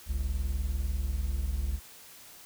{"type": "tone pair together", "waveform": "triangle", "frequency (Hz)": [48.79, 69], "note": ["G1", "C#2"], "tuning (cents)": [-7, -7], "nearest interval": "tritone", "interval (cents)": 600, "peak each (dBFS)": [-30, -28], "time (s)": [0.06, 1.8], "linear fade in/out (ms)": 50, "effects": ["white hiss -51 dBFS RMS until 2.45 s"]}